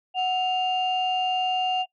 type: tone pair together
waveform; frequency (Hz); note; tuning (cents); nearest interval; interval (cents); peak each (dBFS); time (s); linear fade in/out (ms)
sine; 740 / 2799; F#5 / F7; 0 / +3; octave + major seventh; 2303; -22 / -26; 0.14-1.86; 50
effects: noise-tail reverb RT60 0.1 s tail -22 dB re dry + tanh soft clip ceiling -16 dBFS